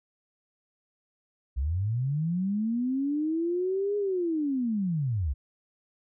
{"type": "linear two-way sweep", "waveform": "sine", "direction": "up then down", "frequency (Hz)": [60, 415.3, 60], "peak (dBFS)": -25, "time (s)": [1.56, 5.34], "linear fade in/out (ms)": 20, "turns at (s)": 3.97, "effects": []}